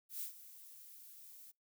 violet noise with ADSR envelope, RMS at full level -41 dBFS, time 0.09-1.52 s, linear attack 120 ms, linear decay 110 ms, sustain -15 dB, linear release 19 ms, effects noise-tail reverb RT60 0.2 s tail -26 dB re dry

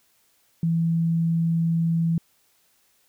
sine tone, 165.7 Hz, E3, 9 cents sharp, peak -19 dBFS, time 0.63-2.18 s, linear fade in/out 2 ms, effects white hiss -64 dBFS RMS until 3.08 s

